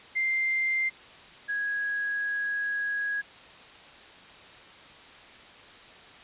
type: tone pair in turn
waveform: sine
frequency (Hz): 2093 / 1657.6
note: C7 / G#6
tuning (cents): 0 / -4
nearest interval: major third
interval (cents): 404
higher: first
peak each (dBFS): -24 / -27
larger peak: first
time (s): 0.15-0.9 / 1.48-3.22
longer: second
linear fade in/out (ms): 20
effects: white hiss -49 dBFS RMS until 6.23 s + resampled to 8000 Hz